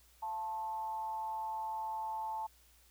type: tone with frequency modulation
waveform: sine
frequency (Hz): 880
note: A5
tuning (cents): 0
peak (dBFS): -36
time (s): 0.22-2.47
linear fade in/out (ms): 10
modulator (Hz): 194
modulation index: 0.39
effects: added 60 Hz sine -66 dBFS peak until 2.9 s + white hiss -66 dBFS RMS until 2.9 s